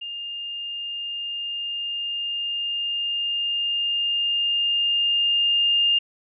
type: tone with level ramp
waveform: sine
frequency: 2815 Hz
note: F7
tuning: 13 cents sharp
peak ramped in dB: -30 to -16 dBFS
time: 0.01-5.99 s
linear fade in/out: 10 ms
effects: none